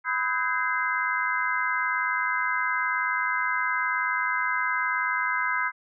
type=tone cluster; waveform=sine; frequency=1000 / 1275 / 1527 / 1626 / 2068 Hz; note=B5 / D#6 / G6 / G#6 / C7; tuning=+21 / +42 / -46 / -37 / -21 cents; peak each=-30 dBFS; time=0.04-5.72 s; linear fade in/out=50 ms; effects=none